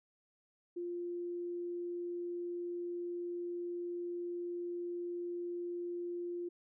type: tone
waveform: sine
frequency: 349.2 Hz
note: F4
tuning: in tune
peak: -37 dBFS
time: 0.76-6.49 s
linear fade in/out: 10 ms
effects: none